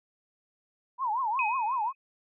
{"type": "tone with vibrato", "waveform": "sine", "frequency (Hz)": 950, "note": "A#5", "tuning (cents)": 33, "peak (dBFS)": -26, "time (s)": [0.98, 1.93], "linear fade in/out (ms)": 50, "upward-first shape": "triangle", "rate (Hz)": 5.6, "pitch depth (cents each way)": 260}
{"type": "tone with exponential decay", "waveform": "sine", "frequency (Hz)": 2522, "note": "D#7", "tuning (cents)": 23, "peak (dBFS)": -25, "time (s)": [1.39, 1.95], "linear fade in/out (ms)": 2, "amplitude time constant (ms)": 120}
{"effects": []}